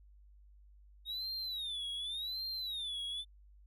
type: tone with vibrato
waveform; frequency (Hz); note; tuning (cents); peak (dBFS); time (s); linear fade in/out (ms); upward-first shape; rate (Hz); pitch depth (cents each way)
triangle; 3729; A#7; 0; -36; 1.05-3.25; 50; sine; 0.88; 200
effects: added 50 Hz sine -57 dBFS peak until 3.66 s